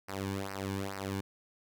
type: tone with flanger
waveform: sawtooth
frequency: 97.6 Hz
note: G2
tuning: 7 cents flat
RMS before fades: -37 dBFS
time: 0.08-1.21 s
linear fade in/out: 10 ms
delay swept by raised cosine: 0.28 to 1.58 ms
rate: 2.3 Hz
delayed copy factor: -0.9
effects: none